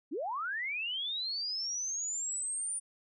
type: linear sweep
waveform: sine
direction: up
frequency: 240.2 to 9370 Hz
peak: -33 dBFS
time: 0.11-2.8 s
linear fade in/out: 20 ms
effects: none